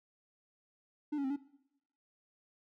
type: tone with pitch steps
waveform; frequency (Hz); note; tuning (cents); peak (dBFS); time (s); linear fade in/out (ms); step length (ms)
triangle; 297.8 / 279.8 / 264.6 / 284.6; D4 / C#4 / C4 / C#4; +24 / +16 / +20 / +46; -30; 1.12-1.364; 10; 61
effects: noise-tail reverb RT60 0.8 s tail -19 dB re dry